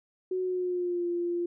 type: tone with pitch glide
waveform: sine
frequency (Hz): 370 to 347.2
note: F#4 to F4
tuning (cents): 0 to -10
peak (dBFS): -27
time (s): 0.31-1.46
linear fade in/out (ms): 5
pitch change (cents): -110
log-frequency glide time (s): 0.41-1.07
effects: none